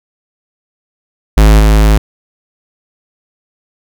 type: tone with level steps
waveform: square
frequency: 53 Hz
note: G#1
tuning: 36 cents sharp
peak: -3 / -5 dBFS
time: 1.37-1.98 s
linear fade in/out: 5 ms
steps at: 1.59 s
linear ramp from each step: 10 ms
effects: none